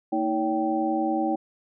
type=tone cluster; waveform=sine; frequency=229.2 / 319.6 / 565 / 777 Hz; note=A#3 / D#4 / C#5 / G5; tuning=-29 / +47 / +33 / -16 cents; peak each=-31 / -25 / -31 / -27 dBFS; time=0.12-1.36 s; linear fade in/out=10 ms; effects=none